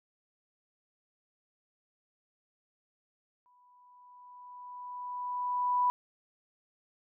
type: tone with exponential growth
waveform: sine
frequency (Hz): 987.8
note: B5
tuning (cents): 0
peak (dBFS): -23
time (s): 3.46-5.9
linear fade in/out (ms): 0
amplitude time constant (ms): 530
effects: none